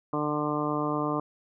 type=harmonic tone; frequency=149.3 Hz; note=D3; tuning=29 cents sharp; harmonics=1 / 2 / 3 / 4 / 5 / 6 / 7 / 8; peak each=-35 / -30 / -34 / -35 / -37 / -40 / -33 / -35 dBFS; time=0.13-1.2 s; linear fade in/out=2 ms; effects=none